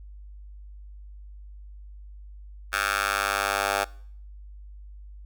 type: tone with high-pass filter sweep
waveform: 10% pulse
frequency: 100 Hz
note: G2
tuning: 35 cents sharp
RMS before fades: -26 dBFS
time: 2.72-3.85 s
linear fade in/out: 20 ms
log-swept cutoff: 1400 to 830 Hz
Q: 2.2
effects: noise-tail reverb RT60 0.6 s tail -23 dB re dry + added 50 Hz sine -41 dBFS peak until 5.25 s

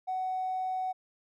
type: tone with tanh clipping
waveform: triangle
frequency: 747 Hz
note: F#5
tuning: 16 cents sharp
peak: -29 dBFS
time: 0.07-0.93 s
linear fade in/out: 20 ms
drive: 1 dB
effects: none

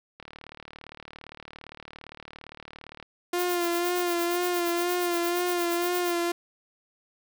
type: click train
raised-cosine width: 0.3 ms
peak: -26 dBFS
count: 107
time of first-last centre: 0.2-3.027 s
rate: 37.5 Hz
type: tone with vibrato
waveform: sawtooth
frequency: 349.7 Hz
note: F4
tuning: 2 cents sharp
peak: -21 dBFS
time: 3.33-6.32 s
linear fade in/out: 5 ms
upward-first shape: sine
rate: 2 Hz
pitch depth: 34 cents each way
type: noise with tremolo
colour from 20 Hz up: violet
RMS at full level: -34 dBFS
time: 3.38-6.15 s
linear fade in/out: 10 ms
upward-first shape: sine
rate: 8.6 Hz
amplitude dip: 100%
effects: none

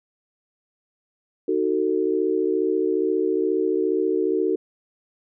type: chord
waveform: sine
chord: D# diminished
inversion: none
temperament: just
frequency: 311.1 / 373.4 / 448 Hz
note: D#4 / F#4 / A4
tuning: 0 / +16 / +31 cents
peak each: -25 / -22 / -24 dBFS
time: 1.48-4.56 s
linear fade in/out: 5 ms
effects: none

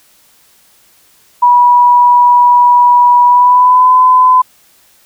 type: tone with pitch glide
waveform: sine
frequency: 974 to 1013 Hz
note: B5 to B5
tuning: -24 to +44 cents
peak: -3 dBFS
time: 1.42-4.42 s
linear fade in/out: 10 ms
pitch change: +68 cents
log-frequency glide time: 3.24-3.91 s
effects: white hiss -48 dBFS RMS until 5.05 s

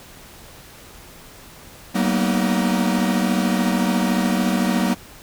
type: chord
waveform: 45% pulse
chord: B major seventh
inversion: second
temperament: equal with one note detuned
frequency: 189.54 / 233.1 / 246.9 / 311.1 Hz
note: F#3 / A#3 / B3 / D#4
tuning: +42 / 0 / 0 / 0 cents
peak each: -21 / -22 / -25 / -27 dBFS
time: 1.94-4.95 s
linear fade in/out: 20 ms
effects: pink hiss -43 dBFS RMS until 5.22 s

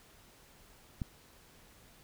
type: click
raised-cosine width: 5 ms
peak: -22 dBFS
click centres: 1.018 s
effects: pink hiss -60 dBFS RMS until 2.03 s

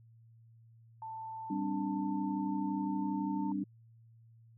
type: tone with pitch glide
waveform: sine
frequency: 887 to 900.9 Hz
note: A5 to A5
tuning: +14 to +41 cents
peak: -40 dBFS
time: 1.02-3.52 s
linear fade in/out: 2 ms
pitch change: +27 cents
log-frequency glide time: 1.36-3.4 s
type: chord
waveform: sine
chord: G suspended fourth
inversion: none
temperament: equal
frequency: 196 / 261.6 / 293.7 Hz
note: G3 / C4 / D4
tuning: 0 / 0 / 0 cents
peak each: -36 / -40 / -35 dBFS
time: 1.5-3.64 s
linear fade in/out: 5 ms
effects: added 114 Hz sine -57 dBFS peak until 4.57 s

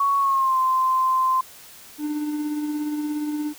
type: tone with pitch glide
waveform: sine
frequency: 1114 to 1039.4 Hz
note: C#6 to C6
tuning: +8 to -12 cents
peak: -17 dBFS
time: 0-1.41 s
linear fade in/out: 5 ms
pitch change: -120 cents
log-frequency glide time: 0.18-0.58 s
type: tone with tremolo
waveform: triangle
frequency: 299.1 Hz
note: D4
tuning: 32 cents sharp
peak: -20 dBFS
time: 1.98-3.54 s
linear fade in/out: 50 ms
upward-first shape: triangle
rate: 17 Hz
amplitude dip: 40%
effects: white hiss -45 dBFS RMS until 3.58 s

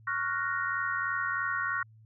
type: chord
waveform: sine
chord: Gb major seventh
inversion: second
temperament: equal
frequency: 1108.7 / 1396.9 / 1480 / 1864.7 Hz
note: Db6 / F6 / Gb6 / Bb6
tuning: 0 / 0 / 0 / 0 cents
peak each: -34 dBFS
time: 0.07-1.83 s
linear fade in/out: 5 ms
effects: added 110 Hz sine -53 dBFS peak until 2.05 s

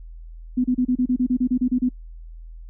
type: tone bursts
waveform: sine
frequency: 250.8 Hz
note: B3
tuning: 27 cents sharp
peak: -16 dBFS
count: 13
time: 0.57-1.891 s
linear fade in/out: 10 ms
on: 73 ms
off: 31 ms
effects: noise-tail reverb RT60 0.1 s tail -24 dB re dry + added 41 Hz sine -36 dBFS peak until 2.69 s

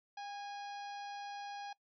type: harmonic tone with a mistuned harmonic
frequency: 824 Hz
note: G#5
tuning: 14 cents flat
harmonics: 1 / 2 / 3 / 4 / 5 / 6 / 7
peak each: -43 / -53 / -56 / -58 / -59 / -59 / -63 dBFS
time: 0.17-1.73 s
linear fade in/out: 5 ms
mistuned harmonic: 1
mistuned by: -34 cents
effects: noise-tail reverb RT60 0.1 s tail -21 dB re dry

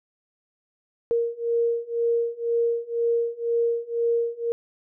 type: beating tone pair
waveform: sine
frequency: 466.2 / 468.2 Hz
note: A#4 / A#4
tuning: 0 / +8 cents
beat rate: 2 Hz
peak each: -25 / -24 dBFS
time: 1.11-4.52 s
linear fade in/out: 0 ms
effects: none

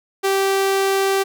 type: tone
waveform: sawtooth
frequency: 389.5 Hz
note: G4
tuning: 11 cents flat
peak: -12 dBFS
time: 0.23-1.24 s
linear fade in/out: 20 ms
effects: none

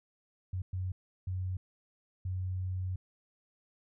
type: tone bursts at uneven times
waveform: sine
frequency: 92.5 Hz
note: F#2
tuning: in tune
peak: -32 dBFS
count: 4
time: 0.53-0.62 / 0.73-0.92 / 1.27-1.57 / 2.25-2.96 s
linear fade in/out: 5 ms
effects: none

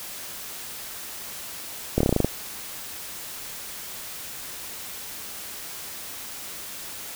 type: slowing click train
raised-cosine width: 2 ms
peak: -6 dBFS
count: 9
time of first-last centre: 1.98-2.246 s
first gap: 25 ms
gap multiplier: 1.08
effects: white hiss -37 dBFS RMS until 7.15 s

